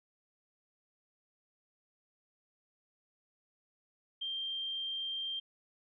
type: tone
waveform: sine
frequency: 3172 Hz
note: G7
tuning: 20 cents sharp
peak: -35 dBFS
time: 4.21-5.4 s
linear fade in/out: 10 ms
effects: none